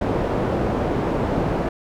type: low-pass noise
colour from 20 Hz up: white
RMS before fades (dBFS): -22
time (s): 0.01-1.69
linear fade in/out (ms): 5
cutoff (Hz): 530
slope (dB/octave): 12
effects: none